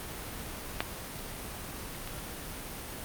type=clicks; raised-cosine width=0.3 ms; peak=-10 / -22 dBFS; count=2; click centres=0.805 / 2.075 s; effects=pink hiss -40 dBFS RMS until 3.04 s + Opus 32 kbps